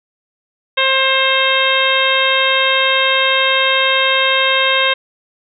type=harmonic tone; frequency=531 Hz; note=C5; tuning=25 cents sharp; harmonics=1 / 2 / 3 / 4 / 5 / 6 / 7; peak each=-19 / -19 / -19 / -19 / -19 / -19 / -19 dBFS; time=0.77-4.94 s; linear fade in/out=10 ms; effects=none